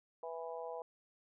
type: harmonic tone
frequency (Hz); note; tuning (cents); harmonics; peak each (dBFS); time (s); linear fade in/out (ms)
164.81; E3; 0; 3 / 4 / 5 / 6; -44 / -46 / -48 / -50; 0.23-0.82; 2
effects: none